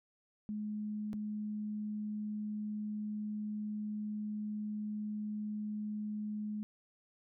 sine tone with dropouts, 211.1 Hz, G#3, 29 cents sharp, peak -36 dBFS, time 0.49-6.63 s, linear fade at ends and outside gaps 0 ms, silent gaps 1.131-1.139 s, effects none

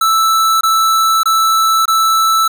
square tone bursts, 1318.5 Hz, E6, in tune, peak -10 dBFS, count 4, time 0.01-2.479 s, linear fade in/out 5 ms, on 600 ms, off 23 ms, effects none

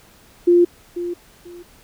sine tone with echo, 349.2 Hz, F4, in tune, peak -9 dBFS, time 0.47-0.65 s, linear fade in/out 10 ms, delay 490 ms, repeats 2, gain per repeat -13 dB, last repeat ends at 1.63 s, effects pink hiss -50 dBFS RMS until 1.83 s

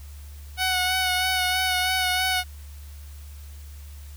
10% pulse tone with vibrato, 740 Hz, F#5, in tune, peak -13 dBFS, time 0.57-2.44 s, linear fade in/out 50 ms, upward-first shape sine, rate 3.1 Hz, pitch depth 23 cents each way, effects added 72 Hz sine -38 dBFS peak until 4.16 s + white hiss -52 dBFS RMS until 4.16 s

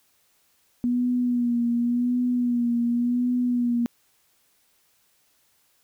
sine tone with vibrato, 241.9 Hz, B3, 36 cents flat, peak -20 dBFS, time 0.84-3.86 s, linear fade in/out 0 ms, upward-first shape sine, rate 0.9 Hz, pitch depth 38 cents each way, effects white hiss -65 dBFS RMS until 5.83 s

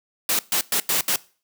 white noise bursts at uneven times, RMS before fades -21 dBFS, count 5, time 0.29-0.39 / 0.52-0.61 / 0.72-0.8 / 0.89-1.01 / 1.08-1.16 s, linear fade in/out 2 ms, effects noise-tail reverb RT60 0.4 s tail -21 dB re dry + high-pass 150 Hz 12 dB/octave

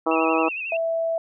harmonic tone, 161.6 Hz, E3, 34 cents flat, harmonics 2 / 3 / 4 / 5 / 6 / 7 / 8, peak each -23 / -25 / -26 / -27 / -28 / -28 / -29 dBFS, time 0.06-0.49 s, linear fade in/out 10 ms
sine tone with vibrato, 2611 Hz, E7, 17 cents flat, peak -27 dBFS, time 0.11-0.77 s, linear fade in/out 5 ms, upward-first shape sine, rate 11 Hz, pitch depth 87 cents each way
sine tone, 659.3 Hz, E5, in tune, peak -21 dBFS, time 0.72-1.18 s, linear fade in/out 2 ms
effects none

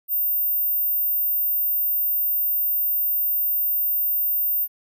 sine tone, 14620 Hz, A#9, 35 cents flat, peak -19 dBFS, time 0.08-4.68 s, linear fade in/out 50 ms, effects none

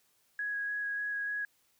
sine tone with vibrato, 1661.2 Hz, G#6, in tune, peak -32 dBFS, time 0.39-1.45 s, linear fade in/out 2 ms, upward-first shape square, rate 3.4 Hz, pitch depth 8 cents each way, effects white hiss -71 dBFS RMS until 1.79 s

